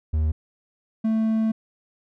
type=tone pair in turn; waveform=triangle; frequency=77.78 / 221.2 Hz; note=D#2 / A3; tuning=0 / +9 cents; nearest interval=octave + tritone; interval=1809 cents; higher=second; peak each=-17 dBFS; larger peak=neither; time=0.13-0.32 / 1.04-1.52 s; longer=second; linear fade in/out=10 ms; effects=none